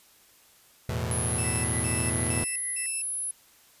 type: chord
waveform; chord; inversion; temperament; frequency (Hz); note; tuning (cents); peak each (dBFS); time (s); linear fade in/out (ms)
sawtooth; E suspended fourth; none; equal; 82.41 / 110 / 123.47; E2 / A2 / B2; 0 / 0 / 0; -28; 0.89-2.44; 0
type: tone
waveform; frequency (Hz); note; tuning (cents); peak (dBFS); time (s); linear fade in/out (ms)
sine; 10560; E9; +2; -29; 1.11-3.31; 2
type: tone bursts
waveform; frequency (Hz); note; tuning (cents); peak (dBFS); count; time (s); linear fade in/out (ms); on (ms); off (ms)
sawtooth; 2637; E7; 0; -33; 4; 1.38-3.02; 5; 260; 200
type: tone with tremolo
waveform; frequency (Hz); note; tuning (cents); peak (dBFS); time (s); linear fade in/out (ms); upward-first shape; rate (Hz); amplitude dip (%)
sine; 1985; B6; +8; -37; 1.44-2.86; 0; triangle; 6.6; 65
effects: white hiss -58 dBFS RMS until 3.8 s + resampled to 32000 Hz